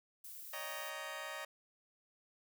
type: noise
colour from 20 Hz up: violet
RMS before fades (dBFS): -50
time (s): 0.24-0.9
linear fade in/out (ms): 5
type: chord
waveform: 15% pulse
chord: Eb dominant seventh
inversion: third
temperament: just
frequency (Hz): 560 / 622.3 / 777.8 / 933.4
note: Db5 / Eb5 / G5 / Bb5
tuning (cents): +18 / 0 / -14 / +2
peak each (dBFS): -42 / -40 / -46 / -43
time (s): 0.53-1.45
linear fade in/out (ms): 5
effects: none